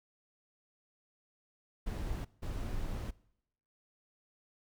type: noise bursts at uneven times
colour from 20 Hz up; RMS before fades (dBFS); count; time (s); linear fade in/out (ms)
brown; -37; 2; 1.86-2.25 / 2.42-3.11; 10
effects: noise-tail reverb RT60 0.8 s tail -22 dB re dry